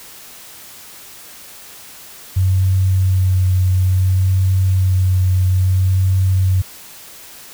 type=tone with vibrato; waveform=sine; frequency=93.4 Hz; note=F#2; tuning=17 cents sharp; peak=-11 dBFS; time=2.36-6.62 s; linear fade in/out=10 ms; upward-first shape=sine; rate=0.59 Hz; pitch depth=19 cents each way; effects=white hiss -38 dBFS RMS until 7.53 s